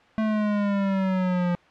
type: exponential sweep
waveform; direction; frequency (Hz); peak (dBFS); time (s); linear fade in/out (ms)
square; down; 220 to 174.61; -22; 0.18-1.55; 0
effects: white hiss -54 dBFS RMS until 1.7 s + low-pass 2000 Hz 12 dB/octave